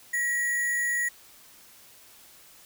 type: tone with sample-and-hold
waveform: sine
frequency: 1915 Hz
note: A#6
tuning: 46 cents sharp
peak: -24 dBFS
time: 0.13-1.09 s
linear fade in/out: 10 ms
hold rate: 8820 Hz
effects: white hiss -53 dBFS RMS until 2.65 s